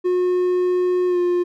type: tone with pitch glide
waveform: triangle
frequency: 361.5 to 353.9 Hz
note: F#4 to F4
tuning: -40 to +23 cents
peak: -14 dBFS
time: 0.04-1.44 s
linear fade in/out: 20 ms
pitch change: -37 cents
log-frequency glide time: 1.08-1.18 s
effects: none